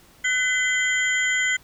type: tone cluster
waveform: sine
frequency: 1503 / 2027 / 3153 / 7040 Hz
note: F#6 / B6 / G7 / A8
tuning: +27 / +45 / +9 / 0 cents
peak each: -26 / -21 / -30 / -30 dBFS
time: 0.24-1.57 s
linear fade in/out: 10 ms
effects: pink hiss -53 dBFS RMS until 1.63 s

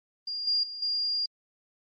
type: tone with level steps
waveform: sine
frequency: 4810 Hz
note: D8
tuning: 41 cents sharp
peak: -31 / -23 / -36 / -26 dBFS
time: 0.27-1.26 s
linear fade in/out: 5 ms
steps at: 0.47 / 0.63 / 0.82 s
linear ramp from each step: 5 ms
effects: Opus 24 kbps

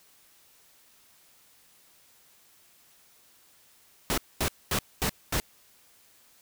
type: noise bursts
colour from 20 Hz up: pink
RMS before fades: -27 dBFS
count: 5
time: 4.1-5.4 s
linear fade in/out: 0 ms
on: 76 ms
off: 230 ms
effects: white hiss -60 dBFS RMS until 6.41 s

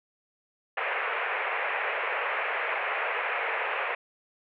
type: band-pass noise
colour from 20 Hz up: white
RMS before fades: -30 dBFS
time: 0.77-3.95 s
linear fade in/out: 5 ms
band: 440 to 2500 Hz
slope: 48 dB/octave
effects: none

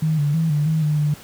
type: tone with pitch steps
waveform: sine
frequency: 157.1 / 145.6 / 162.3 / 148.2 / 158.3 / 150.8 / 148.7 Hz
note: D#3 / D3 / E3 / D3 / D#3 / D3 / D3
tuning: +17 / -15 / -27 / +16 / +30 / +46 / +22 cents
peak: -16 dBFS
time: 0.02-1.14 s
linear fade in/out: 5 ms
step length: 160 ms
effects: pink hiss -42 dBFS RMS until 1.23 s + high-pass 60 Hz 12 dB/octave

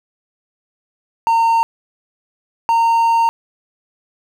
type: tone pair in turn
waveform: triangle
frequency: 915 / 919.8 Hz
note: A#5 / A#5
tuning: -32 / -23 cents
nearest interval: unison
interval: 9 cents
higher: second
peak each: -9 dBFS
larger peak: neither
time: 1.27-1.63 / 2.69-3.29 s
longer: second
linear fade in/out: 0 ms
effects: 8-bit

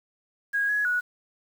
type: tone with pitch steps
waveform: sine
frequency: 1642 / 1678 / 1464 Hz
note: G#6 / G#6 / F#6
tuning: -20 / +17 / -19 cents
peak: -22 dBFS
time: 0.53-1.01 s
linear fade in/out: 20 ms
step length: 160 ms
effects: 8-bit

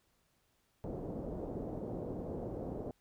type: low-pass noise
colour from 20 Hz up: white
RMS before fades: -41 dBFS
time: 0.84-2.91 s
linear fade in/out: 0 ms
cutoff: 550 Hz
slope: 24 dB/octave
effects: pink hiss -75 dBFS RMS until 3 s

